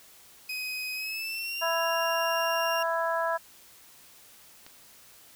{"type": "tone with pitch glide", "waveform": "30% pulse", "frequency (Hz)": [2515, 2791], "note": ["D#7", "F7"], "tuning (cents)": [18, -2], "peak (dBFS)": -29, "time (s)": [0.49, 2.83], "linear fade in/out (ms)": 5, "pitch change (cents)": 180, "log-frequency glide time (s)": [0.93, 1.62]}
{"type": "harmonic tone", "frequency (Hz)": 331.3, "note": "E4", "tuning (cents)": 9, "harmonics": [2, 3, 4, 5], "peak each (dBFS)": [-29, -30, -34, -33], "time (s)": [1.61, 3.38], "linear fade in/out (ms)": 20}
{"type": "click", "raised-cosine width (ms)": 0.2, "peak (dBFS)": -29, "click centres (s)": 4.665}
{"effects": ["white hiss -54 dBFS RMS until 5.35 s"]}